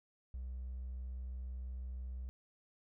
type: tone with hard clipping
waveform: triangle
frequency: 63 Hz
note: B1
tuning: 35 cents sharp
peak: -40 dBFS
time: 0.34-2.29 s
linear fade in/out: 0 ms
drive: 2 dB
effects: none